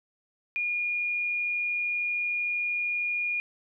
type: tone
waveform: sine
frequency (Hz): 2431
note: D#7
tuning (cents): -41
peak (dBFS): -26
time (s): 0.56-3.4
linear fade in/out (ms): 0
effects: none